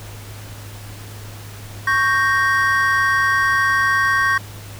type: chord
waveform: triangle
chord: G diminished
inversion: second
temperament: equal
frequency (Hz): 1108.7 / 1568 / 1864.7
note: Db6 / G6 / Bb6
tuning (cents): 0 / 0 / 0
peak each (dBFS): -17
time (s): 1.87-4.38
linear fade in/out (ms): 5
effects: added 103 Hz sine -34 dBFS peak until 4.79 s + pink hiss -39 dBFS RMS until 4.79 s